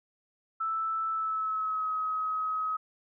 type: tone with pitch glide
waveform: sine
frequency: 1318.5 to 1271.4 Hz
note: E6 to D#6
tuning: 0 to +37 cents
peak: -28 dBFS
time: 0.6-2.77 s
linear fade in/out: 10 ms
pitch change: -63 cents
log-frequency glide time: 1.1-1.9 s
effects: none